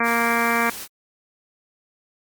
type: harmonic tone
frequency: 233.1 Hz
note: A#3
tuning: in tune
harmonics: 1 / 2 / 3 / 4 / 5 / 6 / 7 / 8 / 9 / 10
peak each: -26 / -28 / -28 / -27 / -25 / -29 / -26 / -30 / -29 / -27 dBFS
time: 0-0.7 s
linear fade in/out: 5 ms
type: noise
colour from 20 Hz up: white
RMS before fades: -34 dBFS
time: 0.03-0.88 s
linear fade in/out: 50 ms
effects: Opus 48 kbps